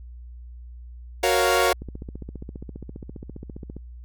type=chord; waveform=sawtooth; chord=Gb major seventh; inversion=none; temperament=equal; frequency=370 / 466.2 / 554.4 / 698.5 Hz; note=Gb4 / Bb4 / Db5 / F5; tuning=0 / 0 / 0 / 0 cents; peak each=-20 dBFS; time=1.23-1.73 s; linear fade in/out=5 ms
type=click train; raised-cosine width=3 ms; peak=-23 dBFS; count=30; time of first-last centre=1.82-3.766 s; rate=14.9 Hz
effects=added 60 Hz sine -38 dBFS peak until 4.04 s